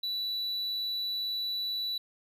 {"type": "tone", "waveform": "triangle", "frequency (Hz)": 3951, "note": "B7", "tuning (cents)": 0, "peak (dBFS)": -29, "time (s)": [0.03, 1.98], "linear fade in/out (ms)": 5, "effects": []}